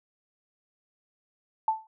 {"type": "tone with exponential decay", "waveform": "sine", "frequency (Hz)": 880, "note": "A5", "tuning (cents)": 0, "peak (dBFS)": -18, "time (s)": [1.68, 1.87], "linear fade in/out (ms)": 2, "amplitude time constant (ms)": 40, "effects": []}